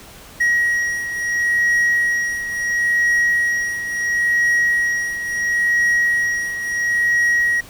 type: beating tone pair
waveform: triangle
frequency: 1900 / 1900.73 Hz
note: A#6 / A#6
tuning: +33 / +33 cents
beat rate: 0.73 Hz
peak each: -15 / -21 dBFS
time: 0.4-7.61 s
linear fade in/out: 10 ms
effects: pink hiss -41 dBFS RMS until 7.69 s